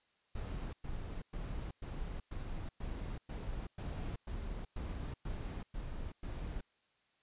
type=noise bursts; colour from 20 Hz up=brown; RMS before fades=-41 dBFS; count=13; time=0.35-6.61 s; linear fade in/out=5 ms; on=380 ms; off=110 ms; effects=white hiss -75 dBFS RMS until 7.22 s + resampled to 8000 Hz